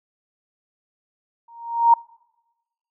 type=tone with exponential growth; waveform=sine; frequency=932.3 Hz; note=A#5; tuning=in tune; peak=-7 dBFS; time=1.48-1.94 s; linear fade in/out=5 ms; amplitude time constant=100 ms; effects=noise-tail reverb RT60 1.0 s tail -25 dB re dry